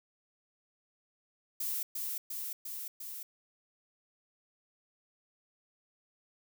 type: noise with echo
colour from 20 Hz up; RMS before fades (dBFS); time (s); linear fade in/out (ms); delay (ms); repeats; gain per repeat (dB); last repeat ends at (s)
violet; -35; 1.6-1.83; 5; 350; 4; -2; 3.23
effects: none